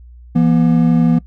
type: tone pair together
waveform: triangle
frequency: 167.9 / 240 Hz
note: E3 / B3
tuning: +32 / -49 cents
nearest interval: tritone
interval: 619 cents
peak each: -10 dBFS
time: 0.35-1.19 s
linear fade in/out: 10 ms
effects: noise-tail reverb RT60 0.1 s tail -21 dB re dry + added 60 Hz sine -36 dBFS peak until 1.26 s